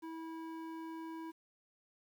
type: tone with band-pass filter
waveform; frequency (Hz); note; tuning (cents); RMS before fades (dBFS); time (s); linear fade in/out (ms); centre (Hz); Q
square; 325.3; E4; -23; -45; 0.02-1.32; 20; 650; 1.4
effects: 11-bit